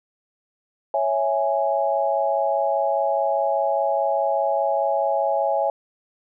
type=chord; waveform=sine; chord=C# minor; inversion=none; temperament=equal; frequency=554.4 / 659.3 / 830.6 Hz; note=C#5 / E5 / G#5; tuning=0 / 0 / 0 cents; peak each=-23 dBFS; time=0.94-5.7 s; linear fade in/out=2 ms; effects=none